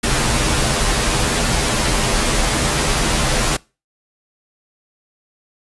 pink noise with comb filter, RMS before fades -17 dBFS, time 0.03-3.57 s, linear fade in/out 10 ms, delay 11 ms, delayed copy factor -0.8, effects noise-tail reverb RT60 0.3 s tail -24 dB re dry + resampled to 24000 Hz

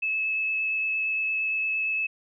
sine tone with vibrato, 2600 Hz, E7, 24 cents flat, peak -24 dBFS, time 0.02-2.07 s, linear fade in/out 10 ms, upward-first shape sine, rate 8.7 Hz, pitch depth 9 cents each way, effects none

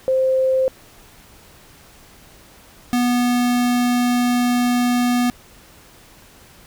sine / square tone pair in turn, 523.3 / 244.5 Hz, C5 / B3, 0 / -17 cents, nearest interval octave + minor second, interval 1317 cents, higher first, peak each -14 / -16 dBFS, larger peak first, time 0.08-0.68 / 2.93-5.3 s, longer second, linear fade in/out 0 ms, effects pink hiss -47 dBFS RMS until 6.66 s

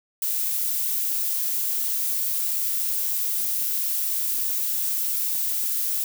violet noise, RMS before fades -25 dBFS, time 0.22-6.04 s, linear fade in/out 2 ms, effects none

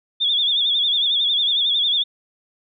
sine tone with vibrato, 3473 Hz, A7, 23 cents flat, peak -16 dBFS, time 0.2-2.04 s, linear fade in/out 20 ms, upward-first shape sine, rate 11 Hz, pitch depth 87 cents each way, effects none

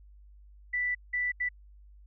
sine tone bursts at uneven times, 1975.5 Hz, B6, in tune, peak -27 dBFS, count 3, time 0.73-0.95 / 1.13-1.32 / 1.4-1.49 s, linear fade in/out 10 ms, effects added 50 Hz sine -51 dBFS peak until 2.06 s

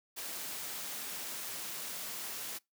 white noise, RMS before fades -41 dBFS, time 0.16-2.59 s, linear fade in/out 20 ms, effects noise-tail reverb RT60 0.2 s tail -25 dB re dry + high-pass 150 Hz 12 dB/octave

